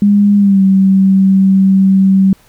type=tone with pitch glide; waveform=sine; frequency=203.7 to 192.27 Hz; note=G#3 to G3; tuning=-33 to -33 cents; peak=-5 dBFS; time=0.02-2.33 s; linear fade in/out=2 ms; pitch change=-100 cents; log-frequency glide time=0.37-0.62 s; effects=pink hiss -48 dBFS RMS until 2.48 s